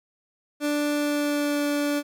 30% pulse tone with pitch glide, 293.7 to 290.3 Hz, D4 to D4, 0 to -20 cents, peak -20 dBFS, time 0.6-2.03 s, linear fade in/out 50 ms, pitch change -20 cents, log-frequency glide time 0.93-1.65 s, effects none

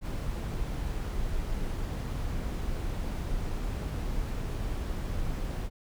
brown noise, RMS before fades -32 dBFS, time 0.01-5.7 s, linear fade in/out 50 ms, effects none

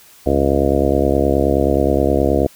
harmonic tone with a mistuned harmonic, 69.5 Hz, C#2, 5 cents sharp, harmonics 1 / 2 / 3 / 4 / 5 / 6 / 7 / 8 / 9 / 10, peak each -20 / -26 / -24 / -20 / -20 / -22 / -20 / -25 / -21 / -26 dBFS, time 0.26-2.47 s, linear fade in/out 5 ms, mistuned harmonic 1, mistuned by +110 cents, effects white hiss -46 dBFS RMS until 2.55 s

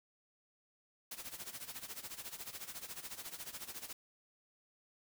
white noise with tremolo, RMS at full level -44 dBFS, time 1.11-3.93 s, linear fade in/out 5 ms, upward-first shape sine, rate 14 Hz, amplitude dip 80%, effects none

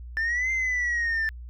sine exponential two-way sweep, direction up then down, 1765 to 2093 to 1765 Hz, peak -21 dBFS, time 0.17-1.29 s, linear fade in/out 0 ms, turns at 0.51 s, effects tanh soft clip ceiling -22 dBFS + added 60 Hz sine -37 dBFS peak until 1.49 s

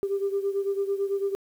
sine beating tone pair, 394.1 / 403.1 Hz, G4 / G4, +9 / +48 cents, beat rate 9 Hz, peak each -25 / -29 dBFS, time 0.03-1.35 s, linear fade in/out 0 ms, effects tanh soft clip ceiling -18 dBFS + 9-bit

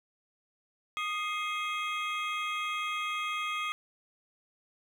triangle tone cluster, 1236 / 2114 / 2537 / 3273 Hz, D#6 / C7 / D#7 / G#7, -12 / +17 / +33 / -26 cents, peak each -32 / -36 / -37 / -38 dBFS, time 0.97-3.72 s, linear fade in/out 0 ms, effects none

